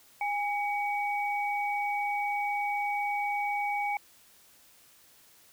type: tone pair together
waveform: sine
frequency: 819.9 / 2262 Hz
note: G#5 / C#7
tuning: -22 / +34 cents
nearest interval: octave + tritone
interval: 1756 cents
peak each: -29 / -33 dBFS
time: 0.21-3.97 s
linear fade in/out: 2 ms
effects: white hiss -59 dBFS RMS until 5.52 s